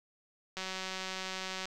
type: click train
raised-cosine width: 0.2 ms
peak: -21 dBFS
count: 205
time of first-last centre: 0.57-1.655 s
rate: 188 Hz
effects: none